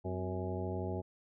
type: harmonic tone with a mistuned harmonic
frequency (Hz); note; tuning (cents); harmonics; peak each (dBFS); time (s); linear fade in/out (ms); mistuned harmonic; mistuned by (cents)
92.5; F#2; 0; 1 / 2 / 3 / 4 / 5 / 6 / 7 / 9; -38 / -43 / -45 / -41 / -45 / -48 / -45 / -47; 0.04-1.02; 20; 3; -100
effects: none